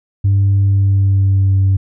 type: tone with pitch glide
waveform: sine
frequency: 98.8 to 96.43 Hz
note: G2 to G2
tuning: +14 to -28 cents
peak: -7 dBFS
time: 0.24-1.77 s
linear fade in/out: 10 ms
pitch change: -42 cents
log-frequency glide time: 0.65-1.62 s
effects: tanh soft clip ceiling -7 dBFS